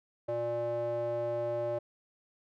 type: tone with band-pass filter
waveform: square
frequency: 118.5 Hz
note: A#2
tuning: 29 cents sharp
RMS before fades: -33 dBFS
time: 0.28-1.79 s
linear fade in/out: 10 ms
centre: 550 Hz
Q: 5.3
effects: none